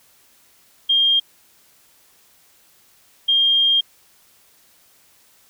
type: tone pair in turn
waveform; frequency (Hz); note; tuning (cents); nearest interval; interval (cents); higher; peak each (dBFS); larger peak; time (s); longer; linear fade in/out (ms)
sine; 3213 / 3213; G7 / G7; +42 / +42; unison; 0; neither; -13; neither; 0.89-1.2 / 3.28-3.81; second; 10
effects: white hiss -55 dBFS RMS until 5.49 s